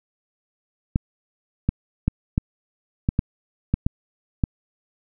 clicks, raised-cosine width 5 ms, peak -6 dBFS, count 9, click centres 0.959 / 1.69 / 2.08 / 2.379 / 3.089 / 3.191 / 3.74 / 3.865 / 4.438 s, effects none

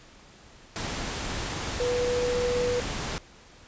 sine tone in noise, 490 Hz, B4, 14 cents flat, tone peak -24 dBFS, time 1.8-2.8 s, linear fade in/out 0 ms, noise pink, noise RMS -32 dBFS, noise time 0.76-3.18 s, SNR +5 dB, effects pink hiss -52 dBFS RMS until 3.67 s + resampled to 16000 Hz

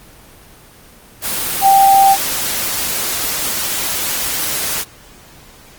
sine tone in noise, 784 Hz, G5, in tune, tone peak -6 dBFS, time 1.61-2.17 s, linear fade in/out 50 ms, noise white, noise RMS -19 dBFS, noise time 1.21-4.85 s, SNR +10 dB, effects pink hiss -42 dBFS RMS until 5.78 s + Opus 24 kbps

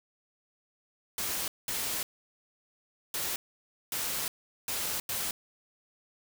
white noise bursts at uneven times, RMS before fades -33 dBFS, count 6, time 1.18-1.48 / 1.68-2.03 / 3.14-3.36 / 3.92-4.28 / 4.68-5 / 5.09-5.31 s, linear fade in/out 2 ms, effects none

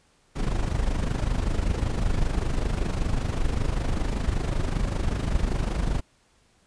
brown noise with amplitude modulation, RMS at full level -22 dBFS, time 0.35-6.01 s, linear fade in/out 20 ms, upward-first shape sine, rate 25.2 Hz, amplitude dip 65%, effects pink hiss -63 dBFS RMS until 6.66 s + resampled to 22050 Hz

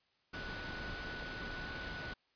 sine tone in noise, 1480 Hz, F#6, in tune, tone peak -45 dBFS, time 0.33-2.14 s, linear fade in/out 10 ms, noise pink, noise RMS -44 dBFS, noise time 0.33-2.14 s, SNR -4 dB, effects white hiss -75 dBFS RMS until 2.35 s + resampled to 11025 Hz

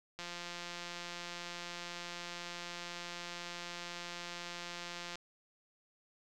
click train, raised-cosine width 0.2 ms, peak -26 dBFS, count 865, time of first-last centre 0.19-5.156 s, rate 174 Hz, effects none

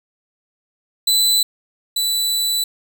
sawtooth tone pair in turn, 3998 / 3973 Hz, B7 / B7, +20 / +10 cents, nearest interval unison, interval 10 cents, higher first, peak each -10 / -14 dBFS, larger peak first, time 1.07-1.43 / 1.96-2.64 s, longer second, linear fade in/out 5 ms, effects none

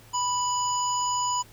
harmonic tone, 987.8 Hz, B5, in tune, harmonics 1 / 3 / 5 / 7, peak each -25 / -36 / -38 / -30 dBFS, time 0.13-1.43 s, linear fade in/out 20 ms, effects added 109 Hz sine -53 dBFS peak until 1.52 s + pink hiss -53 dBFS RMS until 1.52 s

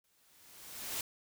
white noise with exponential growth, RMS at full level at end -36 dBFS, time 0.04-1.01 s, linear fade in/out 2 ms, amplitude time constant 210 ms, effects none

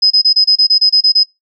sine tone bursts, 5050 Hz, D#8, 25 cents sharp, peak -6 dBFS, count 11, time 0.02-1.235 s, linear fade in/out 10 ms, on 85 ms, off 28 ms, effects noise-tail reverb RT60 0.2 s tail -24 dB re dry

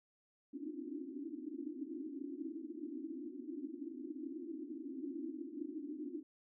pink band-pass noise, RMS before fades -45 dBFS, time 0.53-6.23 s, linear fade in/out 10 ms, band 260 to 340 Hz, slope 96 dB/octave, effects none

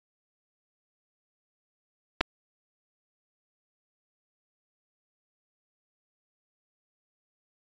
clicks, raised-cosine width 0.3 ms, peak -10 / -6 dBFS, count 2, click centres 2.208 / 2.211 s, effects resampled to 16000 Hz

